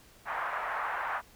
pink band-pass noise, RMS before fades -34 dBFS, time 0.25-1.22 s, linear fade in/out 50 ms, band 790 to 1700 Hz, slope 24 dB/octave, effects pink hiss -58 dBFS RMS until 1.35 s

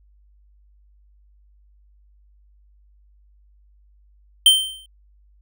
square tone with exponential decay, 3116 Hz, G7, 11 cents flat, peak -7 dBFS, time 4.46-4.86 s, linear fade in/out 2 ms, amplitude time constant 86 ms, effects added 50 Hz sine -52 dBFS peak until 5.41 s

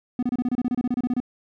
triangle tone bursts, 246.9 Hz, B3, in tune, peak -18 dBFS, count 16, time 0.19-1.202 s, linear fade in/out 2 ms, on 37 ms, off 28 ms, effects none

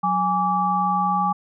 sine tone cluster, 183.8 / 826 / 1158 Hz, F#3 / G#5 / D6, -11 / -10 / -25 cents, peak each -26 / -21 / -22 dBFS, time 0.03-1.33 s, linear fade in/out 10 ms, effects none

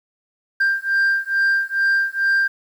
sine beating tone pair, 1585 / 1587.3 Hz, G6 / G6, +19 / +21 cents, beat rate 2.3 Hz, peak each -17 dBFS, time 0.6-2.48 s, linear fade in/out 10 ms, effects tanh soft clip ceiling -13 dBFS + 8-bit

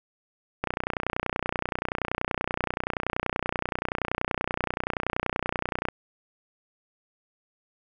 click train, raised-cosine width 0.5 ms, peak -11 dBFS, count 161, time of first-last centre 0.64-5.886 s, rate 30.5 Hz, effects none

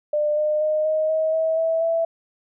sine tone with pitch steps, 598 / 606.7 / 615.5 / 624.5 / 633.6 / 642.8 / 652.1 / 661.6 Hz, D5 / D#5 / D#5 / D#5 / D#5 / E5 / E5 / E5, +31 / -44 / -19 / +6 / +31 / -44 / -19 / +6 cents, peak -18 dBFS, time 0.13-2.05 s, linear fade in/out 5 ms, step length 240 ms, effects none

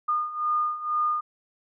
sine beating tone pair, 1218 / 1220.1 Hz, D#6 / D#6, -37 / -34 cents, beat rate 2.1 Hz, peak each -29 / -25 dBFS, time 0.08-1.21 s, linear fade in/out 10 ms, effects none

